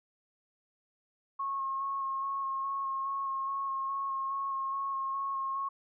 sine tone with vibrato, 1087 Hz, C#6, 34 cents flat, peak -31 dBFS, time 1.39-5.69 s, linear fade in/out 10 ms, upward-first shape square, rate 2.4 Hz, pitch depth 14 cents each way, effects none

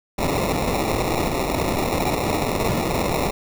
blue noise with sample-and-hold, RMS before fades -22 dBFS, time 0.18-3.31 s, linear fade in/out 10 ms, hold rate 1575 Hz, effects none

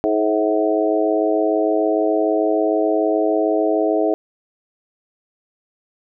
harmonic tone with a mistuned harmonic, 106.7 Hz, G#2, 47 cents sharp, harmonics 3 / 4 / 5 / 6 / 7, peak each -20 / -20 / -25 / -20 / -26 dBFS, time 0.04-4.14 s, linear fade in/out 0 ms, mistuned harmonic 6, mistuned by +25 cents, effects none

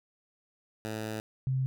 10% pulse / sine tone pair in turn, 109 / 131.36 Hz, A2 / C3, -16 / +7 cents, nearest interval minor third, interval 323 cents, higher second, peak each -26 dBFS, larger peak neither, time 0.85-1.2 / 1.47-1.66 s, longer first, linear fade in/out 0 ms, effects none

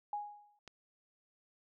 sine tone with exponential decay, 828 Hz, G#5, 5 cents flat, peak -33 dBFS, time 0.13-0.59 s, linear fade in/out 2 ms, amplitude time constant 100 ms
click, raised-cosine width 0.2 ms, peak -32 dBFS, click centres 0.677 s
effects none

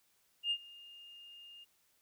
sine tone with ADSR envelope, 2824 Hz, F7, 19 cents sharp, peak -28 dBFS, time 0.43-1.65 s, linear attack 78 ms, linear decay 65 ms, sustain -23 dB, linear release 20 ms, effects tanh soft clip ceiling -25 dBFS + white hiss -73 dBFS RMS until 2.01 s

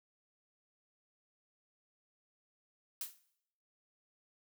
blue noise with exponential decay, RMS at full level -36 dBFS, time 3.01-3.19 s, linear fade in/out 2 ms, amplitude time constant 38 ms, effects noise-tail reverb RT60 0.7 s tail -17 dB re dry

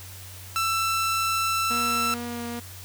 sawtooth tone, 1333 Hz, E6, 19 cents sharp, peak -19 dBFS, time 0.56-2.14 s, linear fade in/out 0 ms
sawtooth tone with vibrato, 237.9 Hz, A#3, 35 cents sharp, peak -27 dBFS, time 1.7-2.6 s, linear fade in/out 10 ms, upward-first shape triangle, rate 2.3 Hz, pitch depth 11 cents each way
effects added 93 Hz sine -42 dBFS peak until 2.84 s + white hiss -44 dBFS RMS until 2.84 s

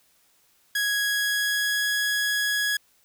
sawtooth tone with pitch glide, 1661.2 to 1670.8 Hz, G#6 to G#6, 0 to +10 cents, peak -19 dBFS, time 0.75-2.77 s, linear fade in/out 5 ms, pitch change +10 cents, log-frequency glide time 1.03-1.89 s, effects white hiss -63 dBFS RMS until 3.04 s

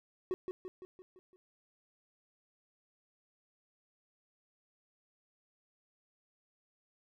triangle tone with echo, 370 Hz, F#4, in tune, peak -29 dBFS, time 0.31-0.34 s, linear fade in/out 0 ms, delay 170 ms, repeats 6, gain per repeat -5 dB, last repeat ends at 1.36 s, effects none

